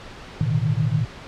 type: tone cluster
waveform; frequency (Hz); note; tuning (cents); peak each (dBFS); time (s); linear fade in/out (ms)
sine; 110.1 / 123.1 / 150.8 / 158; A2 / B2 / D3 / D#3; +2 / -5 / +46 / +27; -24; 0.41-1.05; 0
effects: pink hiss -39 dBFS RMS until 1.27 s + low-pass 4000 Hz 12 dB/octave